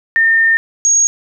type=tone pair in turn; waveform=sine; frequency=1815 / 6585 Hz; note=A#6 / G#8; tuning=-47 / -16 cents; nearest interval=octave + minor seventh; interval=2231 cents; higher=second; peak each=-8 dBFS; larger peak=neither; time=0.16-0.57 / 0.85-1.07 s; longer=first; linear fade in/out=0 ms; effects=none